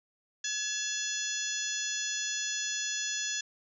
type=harmonic tone with a mistuned harmonic; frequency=849 Hz; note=G#5; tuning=38 cents sharp; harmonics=2 / 3 / 4 / 5 / 6 / 7 / 8; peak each=-38 / -43 / -37 / -44 / -41 / -37 / -38 dBFS; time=0.44-3.41 s; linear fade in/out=5 ms; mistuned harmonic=3; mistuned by=+95 cents; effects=none